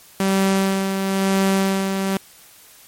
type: tone with tremolo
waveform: sawtooth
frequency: 193.4 Hz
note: G3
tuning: 23 cents flat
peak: -11 dBFS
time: 0.2-2.17 s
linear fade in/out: 2 ms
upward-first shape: sine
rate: 1 Hz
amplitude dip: 45%
effects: white hiss -47 dBFS RMS until 2.87 s + MP3 64 kbps